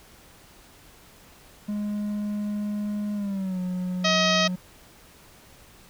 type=tone with pitch glide; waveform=triangle; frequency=207.7 to 181.86 Hz; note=G#3 to F#3; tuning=0 to -30 cents; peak=-24 dBFS; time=1.68-4.56 s; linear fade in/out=10 ms; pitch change=-230 cents; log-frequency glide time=3.14-3.6 s
type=harmonic tone; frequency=634 Hz; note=D#5; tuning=32 cents sharp; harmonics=1 / 2 / 3 / 4 / 5 / 6 / 7 / 8 / 9 / 10; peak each=-25 / -27 / -28 / -29 / -28 / -29 / -33 / -30 / -35 / -37 dBFS; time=4.04-4.48 s; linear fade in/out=10 ms
effects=pink hiss -52 dBFS RMS until 5.89 s